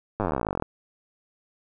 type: slowing click train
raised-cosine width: 1 ms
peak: -12 dBFS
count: 28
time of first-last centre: 0.2-0.624 s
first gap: 9 ms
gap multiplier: 1.04
effects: none